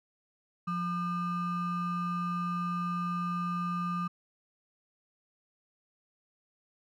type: ring-modulated tone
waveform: triangle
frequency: 692 Hz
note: F5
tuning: 16 cents flat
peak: -25 dBFS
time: 0.67-4.08 s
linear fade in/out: 10 ms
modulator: 516 Hz
effects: none

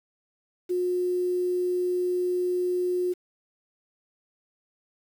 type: tone with quantisation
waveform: sine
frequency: 360 Hz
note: F#4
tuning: 47 cents flat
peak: -23 dBFS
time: 0.69-3.14 s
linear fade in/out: 20 ms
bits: 8
effects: none

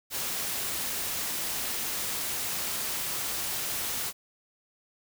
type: noise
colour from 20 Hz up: white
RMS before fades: -32 dBFS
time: 0.1-4.13 s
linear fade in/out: 50 ms
effects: none

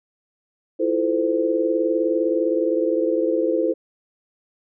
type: chord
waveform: sine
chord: F major seventh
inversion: third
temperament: equal with one note detuned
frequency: 329.6 / 349.2 / 440 / 515.7 Hz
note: E4 / F4 / A4 / C5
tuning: 0 / 0 / 0 / -25 cents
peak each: -22 / -27 / -24 / -22 dBFS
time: 0.79-3.74 s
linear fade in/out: 20 ms
effects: none

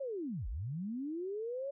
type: linear two-way sweep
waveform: sine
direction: down then up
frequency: 568 to 40.2 to 568 Hz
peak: -36 dBFS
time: 0-1.71 s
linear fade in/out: 10 ms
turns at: 0.48 s
effects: none

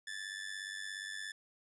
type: tone with amplitude modulation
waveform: sawtooth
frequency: 1746 Hz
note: A6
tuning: 14 cents flat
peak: -34 dBFS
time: 0.07-1.32 s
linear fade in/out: 5 ms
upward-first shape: sine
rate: 97.1 Hz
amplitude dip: 75%
effects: resampled to 24000 Hz

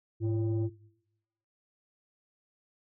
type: tone pair together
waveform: sine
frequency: 106.62 / 339.1 Hz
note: G#2 / E4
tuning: +46 / +49 cents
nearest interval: octave + minor sixth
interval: 2003 cents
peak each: -26 / -30 dBFS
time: 0.2-0.7 s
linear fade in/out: 50 ms
effects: noise-tail reverb RT60 0.9 s tail -21 dB re dry + tanh soft clip ceiling -24 dBFS

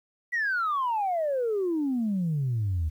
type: exponential sweep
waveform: sine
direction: down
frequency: 1975.5 to 75 Hz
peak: -23 dBFS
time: 0.32-2.9 s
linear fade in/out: 20 ms
effects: tanh soft clip ceiling -21 dBFS + 10-bit

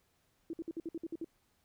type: tone bursts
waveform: sine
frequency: 329.6 Hz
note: E4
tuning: in tune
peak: -36 dBFS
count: 9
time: 0.5-1.245 s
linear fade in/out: 2 ms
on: 33 ms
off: 56 ms
effects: pink hiss -74 dBFS RMS until 1.64 s

